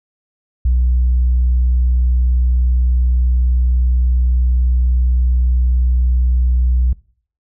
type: tone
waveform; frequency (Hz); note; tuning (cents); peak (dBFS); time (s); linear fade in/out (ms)
sine; 61.74; B1; 0; -9; 0.65-6.93; 5
effects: noise-tail reverb RT60 0.5 s tail -22 dB re dry + tanh soft clip ceiling -8 dBFS